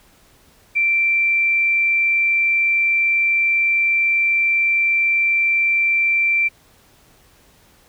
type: tone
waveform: sine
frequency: 2349 Hz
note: D7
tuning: in tune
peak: -14 dBFS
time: 0.75-6.49 s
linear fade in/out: 20 ms
effects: pink hiss -53 dBFS RMS until 7.88 s